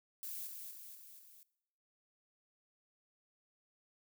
violet noise with echo, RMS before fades -44 dBFS, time 0.23-0.47 s, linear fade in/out 0 ms, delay 240 ms, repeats 4, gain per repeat -4 dB, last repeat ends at 1.43 s, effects noise-tail reverb RT60 0.8 s tail -20 dB re dry

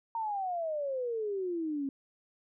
sine exponential sweep, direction down, 930 to 268.6 Hz, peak -31 dBFS, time 0.15-1.89 s, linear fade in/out 2 ms, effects none

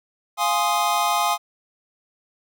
square chord, F minor seventh, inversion none, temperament equal, 698.5 / 830.6 / 1046.5 / 1244.5 Hz, F5 / Ab5 / C6 / Eb6, 0 / 0 / 0 / 0 cents, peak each -26 / -24 / -26 / -25 dBFS, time 0.37-1.38 s, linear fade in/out 50 ms, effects none

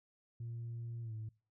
sine tone with pitch glide, 116.9 to 109.7 Hz, A#2 to A2, +5 to -5 cents, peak -39 dBFS, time 0.4-1.29 s, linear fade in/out 5 ms, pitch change -110 cents, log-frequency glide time 1.02-1.13 s, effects noise-tail reverb RT60 0.4 s tail -26 dB re dry + tanh soft clip ceiling -38 dBFS

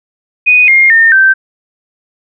sine tone with pitch steps, 2485 / 2126 / 1819.1 / 1556.4 Hz, D#7 / C7 / A#6 / G6, -3 / +27 / -43 / -13 cents, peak -3 dBFS, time 0.46-1.34 s, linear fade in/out 20 ms, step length 220 ms, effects none

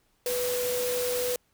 sine tone in noise, 493.9 Hz, B4, in tune, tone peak -27 dBFS, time 0.26-1.36 s, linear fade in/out 2 ms, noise white, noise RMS -33 dBFS, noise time 0.26-1.36 s, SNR +3 dB, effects pink hiss -69 dBFS RMS until 1.53 s

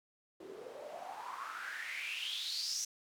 white noise with band-pass filter sweep, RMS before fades -42 dBFS, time 0.4-2.85 s, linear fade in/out 5 ms, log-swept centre 350 to 6100 Hz, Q 7.2, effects none

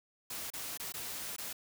white noise with dropouts, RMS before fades -41 dBFS, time 0.3-1.53 s, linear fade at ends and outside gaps 5 ms, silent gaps 0.503-0.535 / 0.775-0.797 / 0.923-0.939 / 1.364-1.382 s, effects none

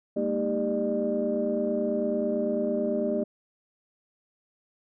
sine tone cluster, 203.4 / 232.4 / 311.6 / 397.6 / 601 Hz, G#3 / A#3 / D#4 / G4 / D5, -36 / -5 / +3 / +25 / +40 cents, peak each -34 / -29 / -34 / -30 / -28 dBFS, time 0.16-3.24 s, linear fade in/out 10 ms, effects tanh soft clip ceiling -15 dBFS

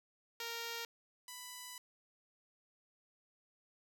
5% pulse tone pair in turn, 464.4 / 992.6 Hz, A#4 / B5, -7 / +8 cents, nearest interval octave + minor second, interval 1315 cents, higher second, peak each -29 / -35 dBFS, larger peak first, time 0.4-0.85 / 1.28-1.78 s, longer second, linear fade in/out 2 ms, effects none

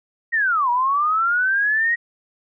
sine linear two-way sweep, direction down then up, 1903 to 947 to 1903 Hz, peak -16 dBFS, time 0.32-1.96 s, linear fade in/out 20 ms, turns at 0.7 s, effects none

